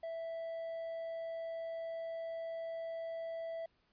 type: tone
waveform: triangle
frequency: 659.3 Hz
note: E5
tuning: in tune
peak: -37 dBFS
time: 0.03-3.66 s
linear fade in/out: 5 ms
effects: pink hiss -75 dBFS RMS until 3.92 s + resampled to 11025 Hz